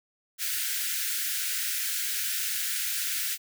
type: high-pass noise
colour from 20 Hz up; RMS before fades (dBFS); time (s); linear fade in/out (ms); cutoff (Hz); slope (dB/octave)
white; -30; 0.38-3.38; 50; 1400; 96
effects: none